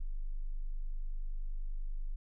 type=tone; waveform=sine; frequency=25.15 Hz; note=G0; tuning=45 cents sharp; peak=-33 dBFS; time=0-2.16 s; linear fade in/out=10 ms; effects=none